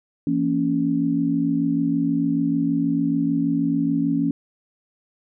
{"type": "chord", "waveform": "sine", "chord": "A# diminished", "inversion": "second", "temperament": "just", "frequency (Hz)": [167.82, 233.1, 279.7], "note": ["E3", "A#3", "C#4"], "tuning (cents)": [31, 0, 16], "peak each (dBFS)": [-25, -25, -20], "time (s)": [0.27, 4.31], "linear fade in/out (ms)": 2, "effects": []}